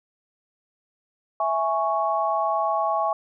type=chord; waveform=sine; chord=C# minor; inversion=first; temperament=equal; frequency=659.3 / 830.6 / 1108.7 Hz; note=E5 / G#5 / C#6; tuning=0 / 0 / 0 cents; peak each=-25 dBFS; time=1.4-3.13 s; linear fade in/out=2 ms; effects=none